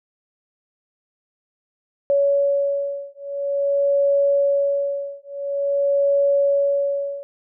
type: beating tone pair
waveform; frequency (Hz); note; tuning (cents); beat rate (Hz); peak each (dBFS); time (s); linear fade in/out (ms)
sine; 562 / 562.48; C#5 / C#5; +24 / +25; 0.48; -20; 2.1-7.23; 0
effects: none